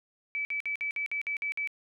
sine tone bursts, 2302 Hz, D7, 35 cents flat, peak -29 dBFS, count 9, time 0.35-1.674 s, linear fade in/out 0 ms, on 100 ms, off 53 ms, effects none

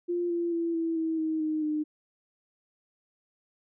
sine tone with pitch steps, 349.2 / 342.4 / 335.7 / 329.2 / 322.8 / 316.5 / 310.4 / 304.3 Hz, F4 / F4 / E4 / E4 / E4 / D#4 / D#4 / D#4, 0 / -34 / +32 / -2 / -36 / +30 / -4 / -38 cents, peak -26 dBFS, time 0.08-1.84 s, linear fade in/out 20 ms, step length 220 ms, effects none

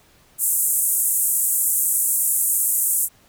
pink band-pass noise, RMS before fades -20 dBFS, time 0.38-3.09 s, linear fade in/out 50 ms, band 7900 to 15000 Hz, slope 48 dB/octave, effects pink hiss -55 dBFS RMS until 3.28 s

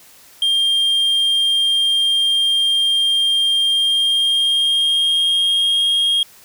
triangle tone with pitch glide, 3200 to 3250 Hz, G7 to G#7, +35 to -38 cents, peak -12 dBFS, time 0.42-6.23 s, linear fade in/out 2 ms, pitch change +27 cents, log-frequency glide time 3.64-5.87 s, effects white hiss -46 dBFS RMS until 6.44 s

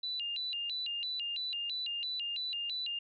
sine tone with vibrato, 3344 Hz, G#7, 11 cents sharp, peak -34 dBFS, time 0.03-2.99 s, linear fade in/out 5 ms, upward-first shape square, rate 3 Hz, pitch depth 300 cents each way, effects none

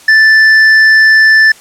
sine tone with hard clipping, 1760 Hz, A6, in tune, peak -4 dBFS, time 0.08-1.52 s, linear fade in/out 5 ms, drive 5 dB, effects white hiss -38 dBFS RMS until 1.6 s + low-pass 10000 Hz 12 dB/octave

